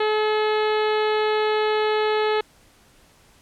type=harmonic tone; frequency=428.6 Hz; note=A4; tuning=45 cents flat; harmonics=1 / 2 / 3 / 4 / 5 / 6 / 7 / 8 / 9 / 10; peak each=-20 / -26 / -30 / -32 / -34 / -36 / -37 / -38 / -39 / -40 dBFS; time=0-2.41 s; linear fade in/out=5 ms; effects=pink hiss -55 dBFS RMS until 3.41 s + low-pass 12000 Hz 12 dB/octave